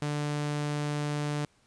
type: tone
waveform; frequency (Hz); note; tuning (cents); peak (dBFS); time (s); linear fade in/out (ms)
sawtooth; 147.5; D3; +8; -25; 0.02-1.45; 2
effects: pink hiss -66 dBFS RMS until 1.66 s + resampled to 22050 Hz